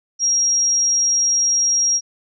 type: tone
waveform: sine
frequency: 5630 Hz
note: F8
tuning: 13 cents sharp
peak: -14 dBFS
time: 0.19-2.01 s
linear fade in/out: 50 ms
effects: none